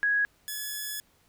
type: tone pair in turn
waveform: sine / 5% pulse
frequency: 1661.2 / 1704.9 Hz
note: G#6 / G#6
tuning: 0 / +45 cents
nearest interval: unison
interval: 45 cents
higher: second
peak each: -22 dBFS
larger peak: neither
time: 0.03-0.25 / 0.48-1 s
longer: second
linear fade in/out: 0 ms
effects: pink hiss -65 dBFS RMS until 1.28 s